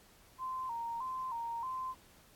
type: tone with vibrato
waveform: sine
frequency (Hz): 981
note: B5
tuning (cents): -12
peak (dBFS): -36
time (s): 0.38-1.95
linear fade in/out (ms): 50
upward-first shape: square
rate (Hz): 1.6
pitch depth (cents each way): 94
effects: pink hiss -62 dBFS RMS until 2.35 s + AAC 64 kbps